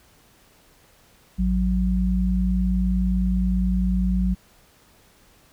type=tone pair together; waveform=sine; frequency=55.19 / 185 Hz; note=A1 / F#3; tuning=+6 / 0 cents; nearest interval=octave + major sixth; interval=2094 cents; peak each=-21 dBFS; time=1.38-4.35 s; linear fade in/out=20 ms; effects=pink hiss -56 dBFS RMS until 5.52 s